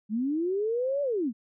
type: linear two-way sweep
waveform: sine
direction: up then down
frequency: 202.1 to 582 to 202.1 Hz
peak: -25 dBFS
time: 0.09-1.33 s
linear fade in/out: 50 ms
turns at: 1.02 s
effects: none